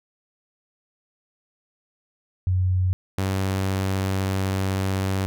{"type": "tone pair in turn", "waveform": ["sine", "sawtooth"], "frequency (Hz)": [92, 95.9], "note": ["F#2", "G2"], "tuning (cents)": [-9, -37], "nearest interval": "minor second", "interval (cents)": 72, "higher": "second", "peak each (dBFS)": -18, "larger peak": "neither", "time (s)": [[2.47, 2.93], [3.18, 5.26]], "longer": "second", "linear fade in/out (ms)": 0, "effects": []}